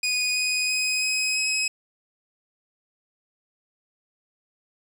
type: tone with pitch steps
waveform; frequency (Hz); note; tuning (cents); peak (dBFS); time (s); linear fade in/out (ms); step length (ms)
20% pulse; 2478 / 2495 / 2513 / 2530 / 2548; D#7 / D#7 / D#7 / D#7 / D#7; -8 / +4 / +17 / +28 / +41; -17; 0.03-1.68; 5; 330
effects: resampled to 32000 Hz + 8-bit